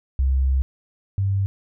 sine tone pair in turn, 66.2 / 98 Hz, C2 / G2, +21 / 0 cents, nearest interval perfect fifth, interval 679 cents, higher second, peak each -16 / -18 dBFS, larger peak first, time 0.19-0.62 / 1.18-1.46 s, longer first, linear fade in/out 0 ms, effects none

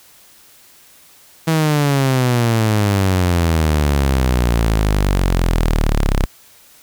sawtooth exponential sweep, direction down, 163.4 to 32.49 Hz, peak -9 dBFS, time 1.47-6.26 s, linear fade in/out 10 ms, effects white hiss -47 dBFS RMS until 6.82 s

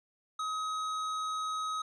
sine tone with hard clipping, 1268 Hz, D#6, 32 cents sharp, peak -34 dBFS, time 0.39-1.82 s, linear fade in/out 5 ms, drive 11 dB, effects resampled to 24000 Hz

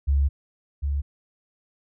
sine tone pair in turn, 69.8 / 70.94 Hz, C#2 / C#2, +13 / +41 cents, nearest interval unison, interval 28 cents, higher second, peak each -17 / -22 dBFS, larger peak first, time 0.07-0.29 / 0.82-1.02 s, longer first, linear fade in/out 20 ms, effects none

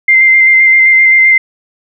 sine tone with vibrato, 2087 Hz, C7, 5 cents flat, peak -3 dBFS, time 0.08-1.38 s, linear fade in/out 5 ms, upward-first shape square, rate 7.7 Hz, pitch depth 12 cents each way, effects none

